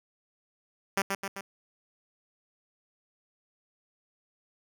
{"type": "tone with echo", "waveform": "5% pulse", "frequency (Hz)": 196.1, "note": "G3", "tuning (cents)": 1, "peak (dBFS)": -13, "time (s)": [0.97, 1.02], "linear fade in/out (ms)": 5, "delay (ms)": 130, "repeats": 3, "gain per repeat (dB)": -4, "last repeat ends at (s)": 1.41, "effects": []}